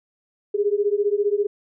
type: beating tone pair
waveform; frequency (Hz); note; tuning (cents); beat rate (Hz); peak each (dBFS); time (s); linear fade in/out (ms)
sine; 402.5 / 417.5; G4 / G#4; +46 / +9; 15; -21 / -21; 0.54-1.47; 10
effects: none